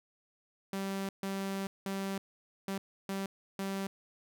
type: tone bursts at uneven times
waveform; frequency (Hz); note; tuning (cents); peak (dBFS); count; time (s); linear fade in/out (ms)
sawtooth; 194.8; G3; -11; -30; 6; 0.73-1.09 / 1.23-1.67 / 1.86-2.18 / 2.68-2.78 / 3.09-3.26 / 3.59-3.87; 2
effects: none